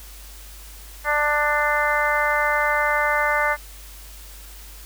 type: harmonic tone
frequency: 295.9 Hz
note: D4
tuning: 13 cents sharp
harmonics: 2 / 3 / 4 / 5 / 6 / 7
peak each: -25 / -25 / -25 / -25 / -25 / -25 dBFS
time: 1.04-3.57 s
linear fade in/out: 50 ms
effects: added 50 Hz sine -40 dBFS peak until 4.85 s + white hiss -44 dBFS RMS until 4.85 s